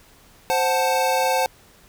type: chord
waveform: square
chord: F# diminished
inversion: second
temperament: equal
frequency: 523.3 / 740 / 880 Hz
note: C5 / F#5 / A5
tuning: 0 / 0 / 0 cents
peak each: -23 / -24 / -23 dBFS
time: 0.5-1.46 s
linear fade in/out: 0 ms
effects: pink hiss -52 dBFS RMS until 1.88 s